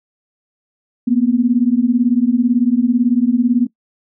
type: beating tone pair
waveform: sine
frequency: 233.3 / 251.3 Hz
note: A#3 / B3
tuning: +2 / +30 cents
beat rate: 18 Hz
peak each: -14 dBFS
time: 1.07-3.67 s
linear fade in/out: 10 ms
effects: noise-tail reverb RT60 0.1 s tail -22 dB re dry